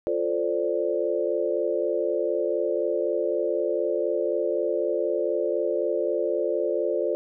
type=chord; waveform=sine; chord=D minor seventh; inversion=first; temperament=equal; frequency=349.2 / 440 / 523.3 / 587.3 Hz; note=F4 / A4 / C5 / D5; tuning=0 / 0 / 0 / 0 cents; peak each=-28 dBFS; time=0.07-7.15 s; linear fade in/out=0 ms; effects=none